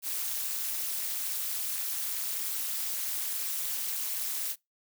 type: noise with amplitude modulation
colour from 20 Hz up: blue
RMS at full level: -29 dBFS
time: 0.02-4.56 s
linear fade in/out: 50 ms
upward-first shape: sine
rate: 221 Hz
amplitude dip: 95%
effects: noise-tail reverb RT60 0.2 s tail -24 dB re dry